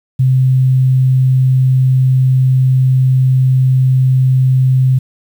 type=tone; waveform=sine; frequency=130 Hz; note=C3; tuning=11 cents flat; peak=-7 dBFS; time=0.19-4.99 s; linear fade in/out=10 ms; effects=7-bit